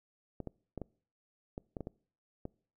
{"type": "clicks", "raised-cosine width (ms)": 2, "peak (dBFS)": -26, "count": 9, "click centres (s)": [0.403, 0.473, 0.777, 0.817, 1.579, 1.768, 1.807, 1.871, 2.454], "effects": ["noise-tail reverb RT60 0.5 s tail -25 dB re dry"]}